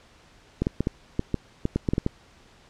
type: clicks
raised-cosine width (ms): 3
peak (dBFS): -10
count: 12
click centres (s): 0.62 / 0.669 / 0.806 / 0.871 / 1.194 / 1.343 / 1.654 / 1.76 / 1.888 / 1.935 / 1.981 / 2.064
effects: pink hiss -55 dBFS RMS until 2.69 s + low-pass 6000 Hz 12 dB/octave